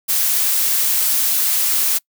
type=noise; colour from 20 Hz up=blue; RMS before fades=-17 dBFS; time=0.08-1.99 s; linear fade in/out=20 ms; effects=noise-tail reverb RT60 0.1 s tail -25 dB re dry